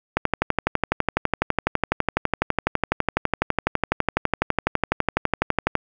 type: click train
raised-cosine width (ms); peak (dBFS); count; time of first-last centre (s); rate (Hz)
0.5; -3; 68; 0.17-5.753; 12
effects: none